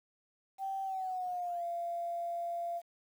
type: tone with pitch glide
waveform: sine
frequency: 776 to 687.4 Hz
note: G5 to F5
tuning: -18 to -28 cents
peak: -34 dBFS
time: 0.58-2.82 s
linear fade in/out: 50 ms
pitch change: -210 cents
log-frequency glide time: 0.83-1.64 s
effects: 10-bit